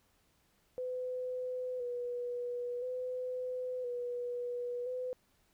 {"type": "tone with vibrato", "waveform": "sine", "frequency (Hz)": 495.8, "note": "B4", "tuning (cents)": 7, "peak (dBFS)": -35, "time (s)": [0.78, 5.13], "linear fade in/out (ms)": 0, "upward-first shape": "square", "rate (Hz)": 0.49, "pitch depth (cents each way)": 31, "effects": ["pink hiss -72 dBFS RMS until 5.53 s"]}